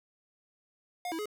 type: tone with pitch steps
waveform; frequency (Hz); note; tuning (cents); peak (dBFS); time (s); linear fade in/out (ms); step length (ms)
square; 715 / 325.6 / 421; F5 / E4 / G#4; +41 / -21 / +24; -34; 1.05-1.257; 2; 69
effects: none